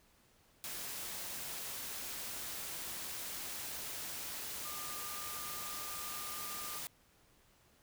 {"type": "tone in noise", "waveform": "sine", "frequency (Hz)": 1205, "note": "D6", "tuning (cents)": 44, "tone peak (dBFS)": -48, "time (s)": [4.65, 6.79], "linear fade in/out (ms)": 0, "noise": "white", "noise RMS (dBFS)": -43, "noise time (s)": [0.64, 6.87], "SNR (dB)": -8, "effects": ["pink hiss -68 dBFS RMS until 7.82 s"]}